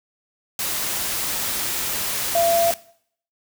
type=tone in noise; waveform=sine; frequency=678 Hz; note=E5; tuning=49 cents sharp; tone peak=-16 dBFS; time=2.35-2.71 s; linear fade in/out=2 ms; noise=white; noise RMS=-25 dBFS; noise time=0.59-2.74 s; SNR=+6 dB; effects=noise-tail reverb RT60 0.6 s tail -19 dB re dry